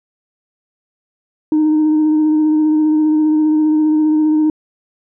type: tone with vibrato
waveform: sine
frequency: 308.1 Hz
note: D#4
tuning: 17 cents flat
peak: -8 dBFS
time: 1.52-4.5 s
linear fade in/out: 2 ms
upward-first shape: sine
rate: 15 Hz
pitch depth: 18 cents each way
effects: tanh soft clip ceiling -8 dBFS